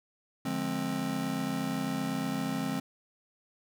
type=chord; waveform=square; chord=D half-diminished seventh; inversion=none; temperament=just; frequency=146.83 / 176.2 / 211.4 / 264.3 Hz; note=D3 / F3 / Ab3 / C4; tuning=0 / +16 / +31 / +18 cents; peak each=-40 / -38 / -37 / -34 dBFS; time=0.45-2.8 s; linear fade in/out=5 ms; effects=none